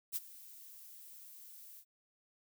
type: noise with ADSR envelope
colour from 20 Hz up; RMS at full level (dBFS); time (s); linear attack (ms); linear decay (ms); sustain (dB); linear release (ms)
violet; -35; 0.12-1.85; 39; 31; -19; 68
effects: none